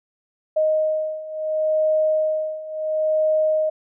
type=beating tone pair; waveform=sine; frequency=622.3 / 623.02 Hz; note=D#5 / D#5; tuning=0 / +2 cents; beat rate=0.72 Hz; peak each=-23 / -20 dBFS; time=0.56-3.7 s; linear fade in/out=10 ms; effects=none